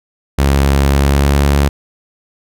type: tone with pitch glide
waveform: sawtooth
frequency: 69.3 to 70.76 Hz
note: C#2 to C#2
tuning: 0 to +36 cents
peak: -5 dBFS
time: 0.38-1.69 s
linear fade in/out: 10 ms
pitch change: +36 cents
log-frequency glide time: 0.88-1.45 s
effects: none